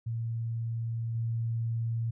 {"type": "tone with level steps", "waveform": "sine", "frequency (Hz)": 114.9, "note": "A#2", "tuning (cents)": -25, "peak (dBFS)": [-30, -28], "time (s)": [0.06, 2.11], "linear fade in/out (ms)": 10, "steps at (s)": 1.15, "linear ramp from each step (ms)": 2, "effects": []}